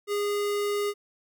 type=tone; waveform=square; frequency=410.2 Hz; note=G#4; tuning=21 cents flat; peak=-26 dBFS; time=0.07-0.94 s; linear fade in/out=50 ms; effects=none